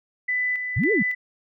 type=tone with tremolo; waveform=sine; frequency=1996 Hz; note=B6; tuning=18 cents sharp; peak=-21 dBFS; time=0.28-1.15 s; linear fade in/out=10 ms; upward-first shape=square; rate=1.8 Hz; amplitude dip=45%
type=linear two-way sweep; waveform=sine; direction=up then down; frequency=73.7 to 466.3 to 155.4 Hz; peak=-19 dBFS; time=0.76-1.03 s; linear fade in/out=10 ms; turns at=0.92 s
effects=none